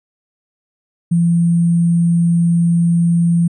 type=tone with sample-and-hold; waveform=sine; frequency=169.9 Hz; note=F3; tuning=47 cents flat; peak=-10 dBFS; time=1.11-3.48 s; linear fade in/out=10 ms; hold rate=8820 Hz; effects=resampled to 24000 Hz